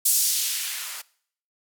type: noise with band-pass filter sweep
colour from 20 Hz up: violet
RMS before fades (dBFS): -25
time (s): 0.05-1.02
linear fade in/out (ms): 10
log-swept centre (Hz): 8400 to 900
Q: 0.96
effects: noise-tail reverb RT60 0.6 s tail -22 dB re dry